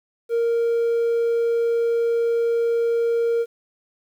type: tone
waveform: triangle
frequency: 465.5 Hz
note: A#4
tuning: 2 cents flat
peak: -15 dBFS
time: 0.29-3.46 s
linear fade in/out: 50 ms
effects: tanh soft clip ceiling -12 dBFS + 9-bit